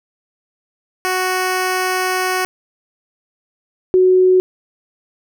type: tone pair in turn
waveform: 10% pulse / sine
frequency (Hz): 370 / 370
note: F#4 / F#4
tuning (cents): 0 / 0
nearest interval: unison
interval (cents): 0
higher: neither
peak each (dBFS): -8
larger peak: neither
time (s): 1.05-2.45 / 3.94-4.4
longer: first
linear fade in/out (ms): 0
effects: none